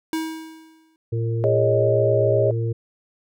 square tone with exponential decay, 320 Hz, D#4, 49 cents sharp, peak -21 dBFS, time 0.13-0.96 s, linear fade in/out 1 ms, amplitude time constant 180 ms
harmonic tone, 114.6 Hz, A#2, 29 cents flat, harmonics 1 / 3 / 4, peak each -21 / -32 / -30 dBFS, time 1.12-2.73 s, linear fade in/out 10 ms
sine chord, Ab suspended fourth, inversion none, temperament equal with one note detuned, 406.1 / 554.4 / 622.3 Hz, Ab4 / Db5 / Eb5, -39 / 0 / 0 cents, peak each -21 dBFS, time 1.44-2.51 s, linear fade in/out 0 ms
effects none

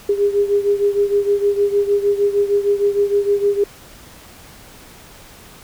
sine beating tone pair, 403.7 / 410.2 Hz, G#4 / G#4, -49 / -21 cents, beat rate 6.5 Hz, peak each -15 / -19 dBFS, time 0.09-3.64 s, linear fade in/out 5 ms, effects pink hiss -42 dBFS RMS until 5.63 s

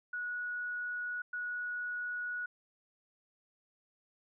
sine tone bursts at uneven times, 1462 Hz, F#6, 21 cents flat, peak -35 dBFS, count 2, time 0.13-1.22 / 1.33-2.46 s, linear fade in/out 5 ms, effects none

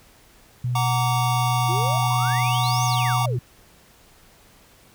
sine tone, 123.47 Hz, B2, in tune, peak -21 dBFS, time 0.64-3.39 s, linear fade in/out 5 ms
square chord, Gb augmented, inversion none, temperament just, 740 / 925 / 1156.2 Hz, Gb5 / Bb5 / D6, 0 / -14 / -27 cents, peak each -27 dBFS, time 0.75-3.26 s, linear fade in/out 5 ms
sine exponential two-way sweep, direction up then down, 321.7 to 6645 to 321.7 Hz, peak -29 dBFS, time 1.68-3.38 s, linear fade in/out 20 ms, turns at 2.85 s
effects pink hiss -53 dBFS RMS until 4.94 s

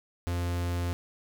45% pulse tone, 87.31 Hz, F2, in tune, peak -28 dBFS, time 0.27-0.93 s, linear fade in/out 0 ms, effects none

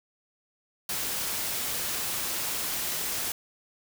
white noise, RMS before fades -31 dBFS, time 0.89-3.32 s, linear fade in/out 2 ms, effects none

